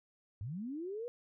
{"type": "linear sweep", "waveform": "sine", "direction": "up", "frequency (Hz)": [90.1, 493.9], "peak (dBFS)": -38, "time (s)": [0.41, 1.08], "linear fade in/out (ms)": 0, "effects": []}